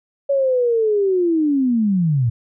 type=linear sweep; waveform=sine; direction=down; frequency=564 to 110 Hz; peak=-14 dBFS; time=0.29-2.3 s; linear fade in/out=10 ms; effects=none